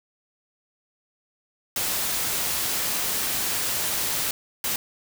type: noise bursts at uneven times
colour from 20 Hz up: white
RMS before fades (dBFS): -26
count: 2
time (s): 1.76-4.31 / 4.64-4.76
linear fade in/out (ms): 2
effects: none